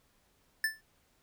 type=tone with exponential decay; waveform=square; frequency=1760 Hz; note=A6; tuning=in tune; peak=-25 dBFS; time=0.64-0.81 s; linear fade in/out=2 ms; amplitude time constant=35 ms; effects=pink hiss -70 dBFS RMS until 1.22 s